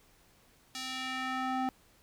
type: tone with band-pass filter sweep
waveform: square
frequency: 259.6 Hz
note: C4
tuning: 13 cents flat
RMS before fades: -35 dBFS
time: 0.75-1.69 s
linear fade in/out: 0 ms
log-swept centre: 5000 to 700 Hz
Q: 1.1
effects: pink hiss -64 dBFS RMS until 2.02 s